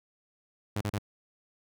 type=tone bursts; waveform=sawtooth; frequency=103 Hz; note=G#2; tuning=14 cents flat; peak=-25 dBFS; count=3; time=0.76-0.985 s; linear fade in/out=5 ms; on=51 ms; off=36 ms; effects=none